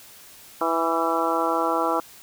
harmonic tone with a mistuned harmonic, 164.81 Hz, E3, in tune, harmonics 2 / 3 / 4 / 5 / 6 / 7 / 8, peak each -28 / -28 / -28 / -28 / -28 / -28 / -28 dBFS, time 0.61-2 s, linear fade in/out 2 ms, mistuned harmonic 8, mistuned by +32 cents, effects white hiss -47 dBFS RMS until 2.22 s

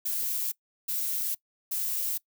violet noise bursts, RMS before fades -30 dBFS, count 3, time 0.05-2.18 s, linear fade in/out 10 ms, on 470 ms, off 360 ms, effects noise-tail reverb RT60 0.1 s tail -22 dB re dry

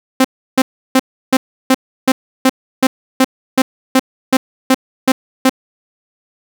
sawtooth tone bursts, 261.6 Hz, C4, in tune, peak -3 dBFS, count 15, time 0.2-5.495 s, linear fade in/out 5 ms, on 45 ms, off 330 ms, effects none

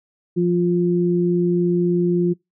sine tone pair together, 174.61 / 351.1 Hz, F3 / F4, 0 / +9 cents, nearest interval octave, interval 1209 cents, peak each -18 dBFS, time 0.36-2.34 s, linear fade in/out 20 ms, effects noise-tail reverb RT60 0.2 s tail -26 dB re dry

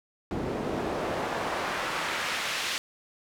pink noise with band-pass filter sweep, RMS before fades -31 dBFS, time 0.31-2.78 s, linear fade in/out 0 ms, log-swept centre 260 to 3300 Hz, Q 0.82, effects none

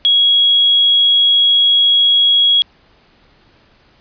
sine tone, 3318 Hz, G#7, 2 cents flat, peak -8 dBFS, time 0.05-2.62 s, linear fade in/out 0 ms, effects pink hiss -51 dBFS RMS until 4 s + resampled to 11025 Hz

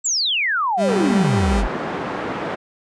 sine exponential sweep, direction down, 7810 to 39.64 Hz, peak -17 dBFS, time 0.04-1.68 s, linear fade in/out 20 ms
35% pulse tone with vibrato, 195.7 Hz, G3, 3 cents flat, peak -17 dBFS, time 0.77-1.64 s, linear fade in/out 50 ms, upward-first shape sine, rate 4 Hz, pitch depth 27 cents each way
pink band-pass noise, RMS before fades -26 dBFS, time 0.87-2.56 s, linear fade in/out 20 ms, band 230 to 1500 Hz, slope 12 dB/octave
effects resampled to 22050 Hz

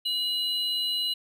triangle tone pair together, 2906 / 4009 Hz, F#7 / B7, -32 / +25 cents, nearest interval tritone, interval 557 cents, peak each -27 dBFS, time 0.05-1.14 s, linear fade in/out 10 ms, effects none

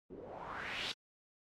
white noise with low-pass filter sweep, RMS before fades -44 dBFS, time 0.1-0.92 s, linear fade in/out 5 ms, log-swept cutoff 320 to 4200 Hz, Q 3.1, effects AAC 48 kbps

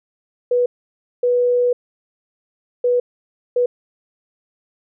sine tone bursts at uneven times, 490 Hz, B4, 14 cents flat, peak -13 dBFS, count 4, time 0.51-0.66 / 1.23-1.73 / 2.84-3 / 3.56-3.66 s, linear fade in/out 5 ms, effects none

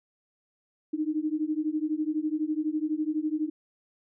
sine beating tone pair, 302.2 / 314.2 Hz, D4 / D#4, +50 / +17 cents, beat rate 12 Hz, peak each -29 dBFS, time 0.93-3.5 s, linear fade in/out 10 ms, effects none

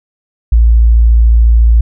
sine tone, 57 Hz, A#1, 38 cents flat, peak -3 dBFS, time 0.52-1.81 s, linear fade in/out 5 ms, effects none

